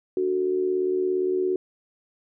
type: tone with amplitude modulation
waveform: sine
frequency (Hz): 370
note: F#4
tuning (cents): 0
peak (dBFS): -18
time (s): 0.17-1.56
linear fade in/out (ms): 2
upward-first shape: sine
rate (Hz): 77.4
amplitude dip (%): 65
effects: none